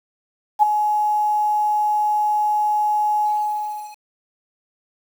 sine tone with ADSR envelope, 843 Hz, G#5, 26 cents sharp, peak -7 dBFS, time 0.59-3.98 s, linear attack 37 ms, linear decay 10 ms, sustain -9 dB, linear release 730 ms, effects 7-bit

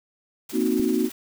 white noise with tremolo, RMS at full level -38 dBFS, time 0.49-1.12 s, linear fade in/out 5 ms, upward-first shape sine, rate 18 Hz, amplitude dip 40%
sine chord, C half-diminished seventh, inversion third, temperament equal, 233.1 / 261.6 / 311.1 / 370 Hz, Bb3 / C4 / Eb4 / Gb4, 0 / 0 / 0 / 0 cents, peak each -25 dBFS, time 0.52-1.1 s, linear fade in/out 50 ms
click, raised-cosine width 3 ms, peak -21 dBFS, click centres 0.797 s
effects none

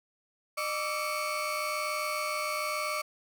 35% pulse tone cluster, 608 / 1155 / 1333 / 2223 Hz, D#5 / D6 / E6 / C#7, -40 / -29 / +19 / +4 cents, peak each -34 / -32 / -39 / -35 dBFS, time 0.57-3.02 s, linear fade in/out 10 ms, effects none

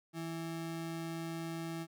square ring-modulated tone, 246.9 Hz, B3, in tune, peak -36 dBFS, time 0.13-1.87 s, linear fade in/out 50 ms, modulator 83.9 Hz, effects none

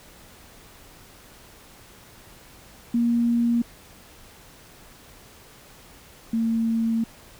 sine tone pair in turn, 235.7 / 227.1 Hz, A#3 / A#3, +19 / -45 cents, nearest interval minor second, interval 64 cents, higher first, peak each -18 / -20 dBFS, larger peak first, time 2.94-3.62 / 6.33-7.04 s, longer second, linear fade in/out 5 ms, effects pink hiss -49 dBFS RMS until 7.39 s

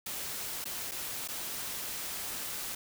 white noise with dropouts, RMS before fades -38 dBFS, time 0.06-2.75 s, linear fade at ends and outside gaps 5 ms, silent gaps 0.643-0.654 / 0.913-0.917 / 1.277-1.285 s, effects none

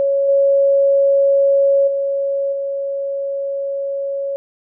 sine tone with level steps, 554.4 Hz, C#5, in tune, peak -13 / -10 / -16 / -19 dBFS, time 0-4.36 s, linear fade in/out 0 ms, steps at 0.28 / 1.87 / 2.52 s, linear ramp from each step 10 ms, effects none

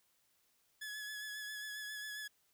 sawtooth tone with vibrato, 1700 Hz, G#6, 40 cents sharp, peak -39 dBFS, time 0.81-2.28 s, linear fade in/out 10 ms, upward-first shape sine, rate 7.4 Hz, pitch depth 27 cents each way, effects white hiss -75 dBFS RMS until 2.53 s

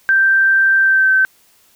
sine tone with pitch glide, 1568 to 1542 Hz, G6 to G6, 0 to -29 cents, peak -9 dBFS, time 0.09-1.25 s, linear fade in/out 0 ms, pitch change -29 cents, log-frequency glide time 0.81-1.12 s, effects white hiss -53 dBFS RMS until 1.75 s

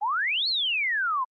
sine exponential two-way sweep, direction up then down, 784 to 4435 to 978 Hz, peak -23 dBFS, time 0.01-1.25 s, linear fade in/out 20 ms, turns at 0.48 s, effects Opus 32 kbps

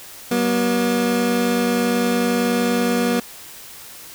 25% pulse tone pair together, 189.7 / 240.4 Hz, F#3 / B3, +43 / -46 cents, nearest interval major third, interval 411 cents, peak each -20 / -14 dBFS, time 0.31-3.2 s, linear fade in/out 5 ms, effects white hiss -39 dBFS RMS until 4.14 s

